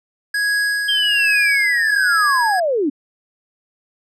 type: tone with tremolo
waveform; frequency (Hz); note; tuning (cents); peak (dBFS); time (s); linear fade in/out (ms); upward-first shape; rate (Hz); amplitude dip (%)
square; 1661.2; G#6; 0; -16; 0.34-2.6; 5; sine; 1.2; 45
type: linear sweep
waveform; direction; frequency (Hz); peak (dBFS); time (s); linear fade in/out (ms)
sine; down; 3190 to 260.9; -15; 0.88-2.9; 10
effects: low-pass 10000 Hz 12 dB/octave